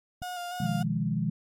click, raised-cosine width 5 ms, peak -29 dBFS, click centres 0.219 s
35% pulse tone with vibrato, 713 Hz, F5, 36 cents sharp, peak -32 dBFS, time 0.22-0.83 s, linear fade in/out 5 ms, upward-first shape square, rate 3.4 Hz, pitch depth 23 cents each way
sine chord, F half-diminished seventh, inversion second, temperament equal, 123.47 / 155.56 / 174.61 / 207.7 Hz, Cb3 / Eb3 / F3 / Ab3, 0 / 0 / 0 / 0 cents, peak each -33 / -30 / -31 / -31 dBFS, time 0.6-1.3 s, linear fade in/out 5 ms
effects MP3 64 kbps

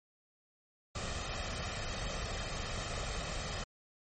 pink noise with comb filter, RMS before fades -38 dBFS, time 0.95-3.64 s, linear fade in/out 5 ms, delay 1.6 ms, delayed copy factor +0.55, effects low-pass 10000 Hz 12 dB/octave + MP3 32 kbps

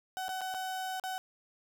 35% pulse tone with dropouts, 752 Hz, F#5, 28 cents sharp, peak -33 dBFS, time 0.17-1.18 s, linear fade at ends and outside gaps 0 ms, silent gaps 0.283-0.291 / 0.409-0.415 / 0.541-0.546 / 0.998-1.038 s, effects none

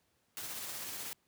white noise with tremolo, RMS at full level -41 dBFS, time 0.37-1.13 s, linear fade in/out 0 ms, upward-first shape sine, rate 16 Hz, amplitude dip 25%, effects pink hiss -75 dBFS RMS until 1.27 s + high-pass 80 Hz 12 dB/octave

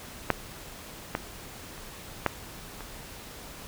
clicks, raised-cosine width 0.5 ms, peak -6 / -12 / -29 / -7 / -25 dBFS, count 5, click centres 0.303 / 1.151 / 1.779 / 2.263 / 2.807 s, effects pink hiss -44 dBFS RMS until 3.67 s

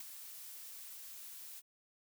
blue noise with ADSR envelope, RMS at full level -43 dBFS, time 0-1.62 s, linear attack 4 ms, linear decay 14 ms, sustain -7 dB, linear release 38 ms, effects none

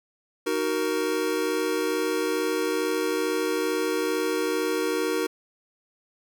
square chord, D# minor, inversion none, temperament just, 311.1 / 373.4 / 466.7 Hz, D#4 / F#4 / A#4, 0 / +16 / +2 cents, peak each -30 / -29 / -28 dBFS, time 0.46-5.27 s, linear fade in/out 10 ms, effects none

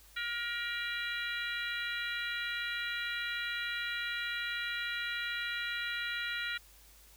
harmonic tone with a mistuned harmonic, 473.3 Hz, A#4, 26 cents sharp, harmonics 3 / 4 / 5 / 6 / 7 / 8, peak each -38 / -39 / -42 / -45 / -45 / -43 dBFS, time 0.16-6.58 s, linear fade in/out 10 ms, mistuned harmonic 8, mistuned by +73 cents, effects added 52 Hz sine -60 dBFS peak until 7.16 s + white hiss -60 dBFS RMS until 7.16 s

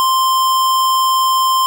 square tone, 1046.5 Hz, C6, in tune, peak -12 dBFS, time 0-1.66 s, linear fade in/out 0 ms, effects none

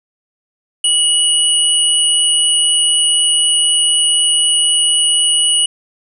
sine tone pair together, 2924 / 9369 Hz, F#7 / D9, -21 / -5 cents, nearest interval octave + minor sixth, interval 2016 cents, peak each -12 / -14 dBFS, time 0.84-5.66 s, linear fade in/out 5 ms, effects none

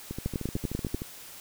two click trains, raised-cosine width 3 ms, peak -21 / -16 dBFS, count 13 / 8, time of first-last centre 0.11-1.019 / 0.26-0.946 s, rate 13.2 / 10.2 Hz, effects white hiss -46 dBFS RMS until 1.4 s

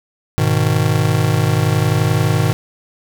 square chord, G# minor, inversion none, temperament just, 103.83 / 124.59 / 155.74 Hz, G#2 / B2 / D#3, 0 / +16 / +2 cents, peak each -18 dBFS, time 0.38-2.53 s, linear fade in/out 0 ms, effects none

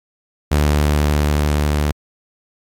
sawtooth tone with level ramp, 74.1 Hz, D2, 16 cents sharp, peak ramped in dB -8 to -11 dBFS, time 0.51-1.92 s, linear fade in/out 10 ms, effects MP3 64 kbps

